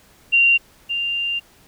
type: tone pair in turn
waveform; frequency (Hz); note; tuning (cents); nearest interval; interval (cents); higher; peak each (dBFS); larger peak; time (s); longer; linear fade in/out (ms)
sine; 2766 / 2790; F7 / F7; -17 / -2; unison; 15; second; -11 / -20; first; 0.32-0.58 / 0.89-1.4; second; 20
effects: pink hiss -52 dBFS RMS until 1.67 s